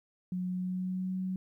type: tone with pitch glide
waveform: sine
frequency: 182 to 186.47 Hz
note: F#3 to F#3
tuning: -28 to +14 cents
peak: -31 dBFS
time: 0.32-1.36 s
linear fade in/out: 2 ms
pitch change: +42 cents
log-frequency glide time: 0.47-1.16 s
effects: 12-bit